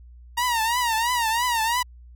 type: tone with vibrato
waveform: sawtooth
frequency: 937 Hz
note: A#5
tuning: 9 cents sharp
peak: -17 dBFS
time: 0.37-1.83 s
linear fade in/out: 10 ms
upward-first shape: triangle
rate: 3 Hz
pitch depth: 130 cents each way
effects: added 60 Hz sine -43 dBFS peak until 2.15 s